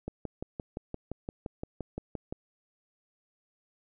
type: click train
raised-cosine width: 2 ms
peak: -22 dBFS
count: 14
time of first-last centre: 0.08-2.325 s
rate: 5.79 Hz
effects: none